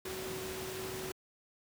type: tone in noise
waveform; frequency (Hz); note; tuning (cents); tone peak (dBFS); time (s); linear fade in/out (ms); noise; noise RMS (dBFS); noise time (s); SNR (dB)
sine; 376.1; F#4; +28; -41; 0.05-1.12; 5; pink; -42; 0.05-1.12; -2
effects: high-pass 80 Hz 12 dB/octave